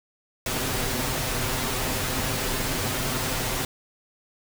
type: noise with comb filter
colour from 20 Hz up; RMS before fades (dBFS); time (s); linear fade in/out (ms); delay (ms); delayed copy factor
pink; -27; 0.46-3.65; 2; 7.8; +0.55
effects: none